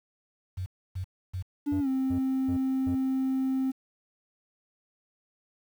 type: tone bursts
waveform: sine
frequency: 92.5 Hz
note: F#2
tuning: in tune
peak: -30 dBFS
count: 7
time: 0.57-2.954 s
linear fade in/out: 10 ms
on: 92 ms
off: 290 ms
type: tone with pitch glide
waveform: triangle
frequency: 289.2 to 263.7 Hz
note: D4 to C4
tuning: -27 to +14 cents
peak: -22 dBFS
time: 1.66-3.72 s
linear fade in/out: 20 ms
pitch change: -159 cents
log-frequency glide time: 1.8-1.88 s
effects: tanh soft clip ceiling -20 dBFS + 9-bit